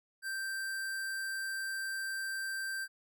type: tone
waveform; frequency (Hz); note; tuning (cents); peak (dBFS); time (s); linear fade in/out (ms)
square; 1568; G6; 0; -36; 0.22-2.88; 50
effects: none